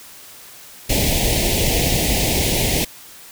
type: band-stop noise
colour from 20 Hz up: pink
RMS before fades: -18 dBFS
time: 0.89-2.85 s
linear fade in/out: 10 ms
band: 820 to 2000 Hz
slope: 48 dB/octave
effects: white hiss -41 dBFS RMS until 3.31 s